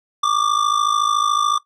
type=ring-modulated tone; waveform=square; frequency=1174 Hz; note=D6; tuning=1 cent flat; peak=-13 dBFS; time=0.23-1.58 s; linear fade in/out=5 ms; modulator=26.9 Hz; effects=noise-tail reverb RT60 0.1 s tail -17 dB re dry + low-pass 6000 Hz 12 dB/octave